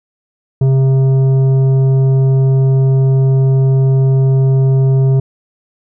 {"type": "tone with tanh clipping", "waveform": "sine", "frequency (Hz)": 133.6, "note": "C3", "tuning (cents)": 36, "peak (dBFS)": -9, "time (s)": [0.61, 5.2], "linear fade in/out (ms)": 5, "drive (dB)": 9, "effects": []}